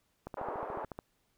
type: click train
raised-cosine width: 1 ms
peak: -26 dBFS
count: 11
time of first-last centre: 0.27-0.989 s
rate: 13.9 Hz
type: band-pass noise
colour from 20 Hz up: white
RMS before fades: -39 dBFS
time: 0.37-0.85 s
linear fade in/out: 2 ms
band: 400 to 980 Hz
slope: 24 dB/octave
effects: pink hiss -75 dBFS RMS until 1.37 s